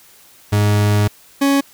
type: tone pair in turn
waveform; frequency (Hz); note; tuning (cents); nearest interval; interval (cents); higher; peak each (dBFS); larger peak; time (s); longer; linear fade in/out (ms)
40% pulse; 103.8 / 277.8; G#2 / C#4; 0 / +4; octave + perfect fourth; 1704; second; -11; neither; 0.52-1.08 / 1.41-1.61; first; 10
effects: white hiss -47 dBFS RMS until 1.73 s